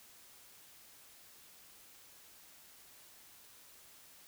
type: silence
effects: white hiss -59 dBFS RMS until 4.27 s